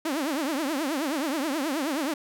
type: tone with vibrato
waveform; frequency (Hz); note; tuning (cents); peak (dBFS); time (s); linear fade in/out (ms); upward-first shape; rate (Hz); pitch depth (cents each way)
sawtooth; 293.7; D4; 0; -22; 0.05-2.14; 5; triangle; 9.4; 260
effects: none